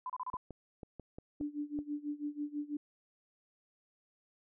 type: tone bursts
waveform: sine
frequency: 1009 Hz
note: B5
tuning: 37 cents sharp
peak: -36 dBFS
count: 5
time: 0.06-0.369 s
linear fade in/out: 2 ms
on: 37 ms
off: 31 ms
type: clicks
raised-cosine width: 2 ms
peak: -32 dBFS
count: 7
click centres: 0.34 / 0.507 / 0.832 / 0.997 / 1.185 / 1.411 / 1.789 s
type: tone with tremolo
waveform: sine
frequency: 293.7 Hz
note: D4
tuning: in tune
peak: -33 dBFS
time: 1.4-2.77 s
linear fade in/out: 5 ms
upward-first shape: sine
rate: 6.1 Hz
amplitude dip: 90%
effects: none